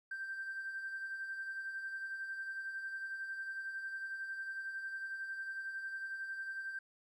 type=tone with tremolo; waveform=triangle; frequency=1568 Hz; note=G6; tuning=in tune; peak=-34 dBFS; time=0.11-6.79 s; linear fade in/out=5 ms; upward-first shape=sine; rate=11 Hz; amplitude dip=55%; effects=tanh soft clip ceiling -36 dBFS